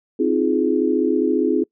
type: chord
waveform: sine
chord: F minor seventh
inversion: second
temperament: just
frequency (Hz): 261.9 / 314.3 / 349.2 / 419.1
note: C4 / Eb4 / F4 / Ab4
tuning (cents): +2 / +18 / 0 / +16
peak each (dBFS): -21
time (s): 0.19-1.64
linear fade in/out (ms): 10
effects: noise-tail reverb RT60 0.1 s tail -24 dB re dry